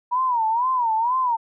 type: tone with vibrato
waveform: sine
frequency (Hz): 955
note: A#5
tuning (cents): +42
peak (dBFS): -18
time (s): 0.11-1.37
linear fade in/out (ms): 20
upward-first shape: sine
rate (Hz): 2.1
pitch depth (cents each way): 150
effects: none